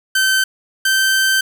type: tone pair in turn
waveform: sawtooth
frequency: 1542 / 1551.8 Hz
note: G6 / G6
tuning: -29 / -18 cents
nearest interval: unison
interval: 11 cents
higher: second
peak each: -9 dBFS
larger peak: neither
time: 0.15-0.44 / 0.85-1.41 s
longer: second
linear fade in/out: 5 ms
effects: none